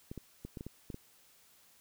clicks, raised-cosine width 3 ms, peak -29 dBFS, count 8, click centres 0.115 / 0.177 / 0.45 / 0.572 / 0.609 / 0.666 / 0.902 / 0.944 s, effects white hiss -64 dBFS RMS until 1.8 s

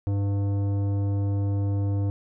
sine tone with tanh clipping, 100 Hz, G2, 35 cents sharp, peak -24 dBFS, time 0.07-2.1 s, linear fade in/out 0 ms, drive 13 dB, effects none

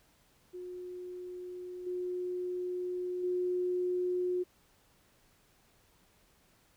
sine tone with level steps, 360.8 Hz, F#4, 44 cents flat, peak -40 / -33 / -29 dBFS, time 0.53-4.44 s, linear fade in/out 20 ms, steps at 1.86 / 3.23 s, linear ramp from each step 10 ms, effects pink hiss -67 dBFS RMS until 6.76 s

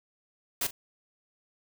white noise with echo, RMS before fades -29 dBFS, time 0.61-0.67 s, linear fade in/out 5 ms, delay 40 ms, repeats 1, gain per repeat -15 dB, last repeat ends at 0.71 s, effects none

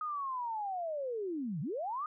sine linear two-way sweep, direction down then up, 1260 to 134.4 to 1260 Hz, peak -34 dBFS, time 0.01-2.06 s, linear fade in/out 2 ms, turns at 1.61 s, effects none

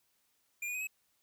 square tone with pitch steps, 2400 / 2455 / 2511 / 2568 Hz, D7 / D#7 / D#7 / E7, +37 / -24 / +15 / -46 cents, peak -36 dBFS, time 0.62-0.872 s, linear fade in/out 5 ms, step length 63 ms, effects white hiss -75 dBFS RMS until 1.22 s

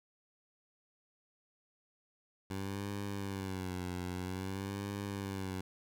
15% pulse tone with vibrato, 95.2 Hz, F#2, 50 cents sharp, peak -31 dBFS, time 2.5-5.61 s, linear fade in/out 5 ms, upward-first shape sine, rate 0.51 Hz, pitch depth 100 cents each way, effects none

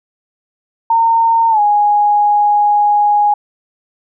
sine tone with pitch glide, 914 to 828.5 Hz, A#5 to G#5, -34 to -4 cents, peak -8 dBFS, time 0.9-3.34 s, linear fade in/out 5 ms, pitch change -170 cents, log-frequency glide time 1.5-1.6 s, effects none

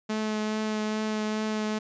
sawtooth tone with vibrato, 215.3 Hz, A3, 37 cents flat, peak -23 dBFS, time 0.09-1.79 s, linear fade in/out 10 ms, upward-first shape triangle, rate 2.4 Hz, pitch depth 13 cents each way, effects resampled to 16000 Hz

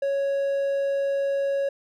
triangle tone, 554.4 Hz, C#5, in tune, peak -20 dBFS, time 0.02-1.69 s, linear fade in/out 5 ms, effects none

